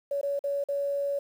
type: tone with dropouts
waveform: sine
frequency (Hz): 564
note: C#5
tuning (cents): +30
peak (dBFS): -26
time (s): 0.11-1.19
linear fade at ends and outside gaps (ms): 5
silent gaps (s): 0.213-0.23 / 0.392-0.439 / 0.64-0.686
effects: 9-bit